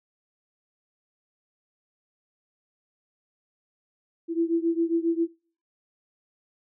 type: beating tone pair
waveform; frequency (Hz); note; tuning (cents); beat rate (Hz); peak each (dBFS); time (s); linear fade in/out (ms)
sine; 330.8 / 338.2; E4 / E4; +6 / +44; 7.4; -24 / -26; 4.28-5.28; 50
effects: noise-tail reverb RT60 0.4 s tail -22 dB re dry